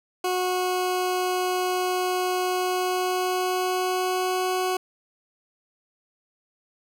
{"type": "tone with pitch glide", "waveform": "20% pulse", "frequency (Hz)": [365.6, 369.4], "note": ["F#4", "F#4"], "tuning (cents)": [-21, -3], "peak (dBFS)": -18, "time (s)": [0.24, 4.77], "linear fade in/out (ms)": 5, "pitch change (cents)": 18, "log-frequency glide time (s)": [2.46, 4.53], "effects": []}